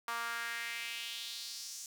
sawtooth tone with high-pass filter sweep, 233.1 Hz, A#3, in tune, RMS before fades -41 dBFS, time 0.08-1.86 s, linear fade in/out 2 ms, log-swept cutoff 1100 to 6600 Hz, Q 2.8, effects none

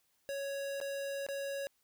square tone with dropouts, 555 Hz, C#5, 2 cents sharp, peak -37 dBFS, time 0.29-1.67 s, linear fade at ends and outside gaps 0 ms, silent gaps 0.802-0.813 / 1.265-1.287 s, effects white hiss -75 dBFS RMS until 1.83 s

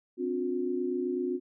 sine tone cluster, 260.6 / 288.5 / 359.6 Hz, C4 / D4 / F#4, -7 / -31 / -49 cents, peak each -33 / -37 / -30 dBFS, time 0.17-1.4 s, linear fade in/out 50 ms, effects none

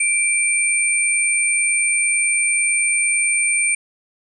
sine tone pair together, 2349 / 8869 Hz, D7 / C#9, 0 / 0 cents, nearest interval octave + major seventh, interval 2300 cents, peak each -18 dBFS, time 0-3.75 s, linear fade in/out 5 ms, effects none

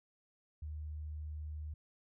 sine tone, 76.2 Hz, D#2, 36 cents flat, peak -40 dBFS, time 0.62-1.74 s, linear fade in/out 5 ms, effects none

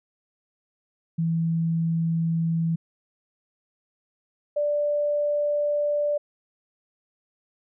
sine tone pair in turn, 164.81 / 587.3 Hz, E3 / D5, 0 / 0 cents, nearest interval octave + minor seventh, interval 2200 cents, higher second, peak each -21 dBFS, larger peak neither, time 1.18-2.76 / 4.56-6.18 s, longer second, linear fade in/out 10 ms, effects none

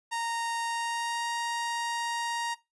sawtooth tone with pitch glide, 928 to 936.6 Hz, A#5 to A#5, -8 to +8 cents, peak -26 dBFS, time 0.11-2.55 s, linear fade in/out 20 ms, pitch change +16 cents, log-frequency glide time 0.64-1.26 s, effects noise-tail reverb RT60 0.2 s tail -18 dB re dry + resampled to 24000 Hz

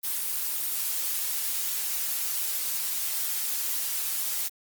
blue noise, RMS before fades -29 dBFS, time 0.03-4.49 s, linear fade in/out 20 ms, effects Opus 24 kbps

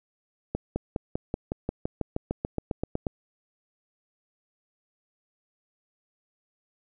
accelerating click train, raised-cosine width 2 ms, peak -14 dBFS, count 17, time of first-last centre 0.55-3.068 s, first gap 210 ms, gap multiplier 0.96, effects none

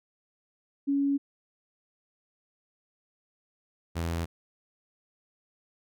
sine / sawtooth tone pair in turn, 280 / 83.7 Hz, C#4 / E2, +18 / +27 cents, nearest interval octave + major sixth, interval 2091 cents, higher first, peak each -23 / -25 dBFS, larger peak first, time 0.87-1.18 / 3.95-4.26 s, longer neither, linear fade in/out 20 ms, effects none

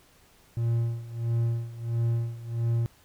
triangle tone with tremolo, 116.54 Hz, A#2, in tune, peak -20 dBFS, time 0.57-2.86 s, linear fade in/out 0 ms, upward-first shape sine, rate 1.5 Hz, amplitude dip 85%, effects pink hiss -59 dBFS RMS until 3.04 s

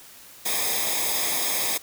white noise with comb filter, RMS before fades -25 dBFS, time 0.45-1.78 s, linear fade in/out 10 ms, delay 0.69 ms, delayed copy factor -0.8, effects white hiss -47 dBFS RMS until 1.82 s

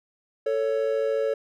triangle tone pair together, 443.4 / 557.2 Hz, A4 / C#5, +13 / +9 cents, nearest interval major third, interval 396 cents, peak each -23 dBFS, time 0.46-1.34 s, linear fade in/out 5 ms, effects none

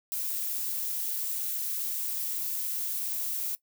violet noise with amplitude modulation, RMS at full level -30 dBFS, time 0.12-3.55 s, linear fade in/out 0 ms, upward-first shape sine, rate 259 Hz, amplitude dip 45%, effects noise-tail reverb RT60 0.1 s tail -19 dB re dry

